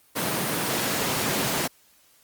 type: high-pass noise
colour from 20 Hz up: pink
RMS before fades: -26 dBFS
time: 0.15-1.68 s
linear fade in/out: 20 ms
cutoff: 130 Hz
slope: 24 dB/octave
effects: white hiss -59 dBFS RMS until 2.23 s + Opus 32 kbps